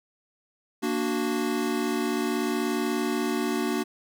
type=chord; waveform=square; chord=Bb augmented; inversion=none; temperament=equal; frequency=233.1 / 293.7 / 370 Hz; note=Bb3 / D4 / F#4; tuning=0 / 0 / 0 cents; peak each=-30 dBFS; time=0.82-3.84 s; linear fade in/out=20 ms; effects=none